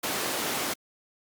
pink high-pass noise, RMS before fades -30 dBFS, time 0.03-0.74 s, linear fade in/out 10 ms, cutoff 270 Hz, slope 12 dB/octave, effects Opus 48 kbps

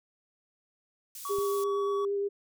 pink high-pass noise, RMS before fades -43 dBFS, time 1.15-1.64 s, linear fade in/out 2 ms, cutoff 6800 Hz, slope 12 dB/octave
triangle tone, 1131 Hz, C#6, 34 cents sharp, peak -32 dBFS, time 1.25-2.05 s, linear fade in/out 2 ms
sine tone with vibrato, 401.5 Hz, G4, 41 cents sharp, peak -27 dBFS, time 1.29-2.29 s, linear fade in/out 20 ms, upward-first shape sine, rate 8.6 Hz, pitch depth 12 cents each way
click, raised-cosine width 5 ms, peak -34 dBFS, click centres 1.386 s
effects none

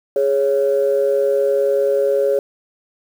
sine tone pair together, 415.3 / 554.4 Hz, G#4 / C#5, 0 / 0 cents, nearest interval perfect fourth, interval 500 cents, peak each -16 / -15 dBFS, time 0.16-2.39 s, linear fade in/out 2 ms, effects tanh soft clip ceiling -7 dBFS + 7-bit

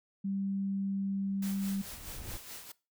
sine tone, 196 Hz, G3, in tune, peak -31 dBFS, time 0.24-1.82 s, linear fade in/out 10 ms
brown noise with exponential growth, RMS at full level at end -39 dBFS, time 0.94-2.37 s, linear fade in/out 2 ms, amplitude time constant 310 ms
white noise with tremolo, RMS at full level -44 dBFS, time 1.42-2.72 s, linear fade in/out 5 ms, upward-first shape sine, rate 4.7 Hz, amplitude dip 55%
effects noise-tail reverb RT60 0.3 s tail -21 dB re dry

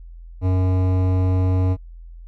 sine tone with hard clipping, 92.5 Hz, F#2, in tune, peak -18 dBFS, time 0.41-1.77 s, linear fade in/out 50 ms, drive 15 dB, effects noise-tail reverb RT60 0.1 s tail -22 dB re dry + added 42 Hz sine -36 dBFS peak until 2.27 s

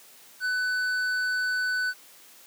sine tone with tanh clipping, 1500 Hz, F#6, 23 cents sharp, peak -26 dBFS, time 0.4-1.94 s, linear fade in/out 50 ms, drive 9 dB, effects white hiss -52 dBFS RMS until 2.46 s + high-pass 200 Hz 12 dB/octave

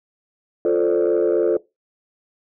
sine chord, D minor seventh, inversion first, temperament equal, 349.2 / 440 / 523.3 / 587.3 Hz, F4 / A4 / C5 / D5, 0 / 0 / 0 / 0 cents, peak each -18 / -17 / -22 / -23 dBFS, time 0.65-1.57 s, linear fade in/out 2 ms, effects noise-tail reverb RT60 0.2 s tail -19 dB re dry + tanh soft clip ceiling -10 dBFS

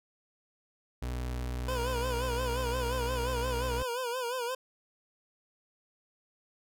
35% pulse tone with pitch glide, 61.74 to 62.13 Hz, B1 to B1, 0 to +11 cents, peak -31 dBFS, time 1.02-3.83 s, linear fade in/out 5 ms, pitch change +11 cents, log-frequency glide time 1.65-2.94 s
25% pulse tone with vibrato, 492.6 Hz, B4, 5 cents flat, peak -28 dBFS, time 1.68-4.55 s, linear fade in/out 5 ms, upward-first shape sine, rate 5.7 Hz, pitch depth 93 cents each way
effects none

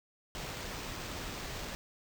pink noise with sample-and-hold, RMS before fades -41 dBFS, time 0.35-1.75 s, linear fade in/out 0 ms, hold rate 11025 Hz, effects none

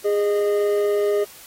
triangle tone pair together, 410.8 / 615.5 Hz, G#4 / D#5, -19 / -19 cents, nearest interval perfect fifth, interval 700 cents, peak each -16 / -23 dBFS, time 0.04-1.25 s, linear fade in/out 20 ms, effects white hiss -44 dBFS RMS until 1.46 s + AAC 48 kbps

